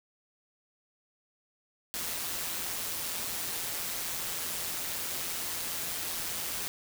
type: noise with amplitude modulation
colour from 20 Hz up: white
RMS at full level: -33 dBFS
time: 1.94-6.68 s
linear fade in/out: 0 ms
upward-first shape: sine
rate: 170 Hz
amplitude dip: 45%
effects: none